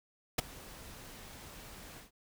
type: noise with ADSR envelope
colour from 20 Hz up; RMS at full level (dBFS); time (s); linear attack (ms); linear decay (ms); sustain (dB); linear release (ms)
pink; -27; 0.38-2.11; 8; 14; -23; 130
effects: none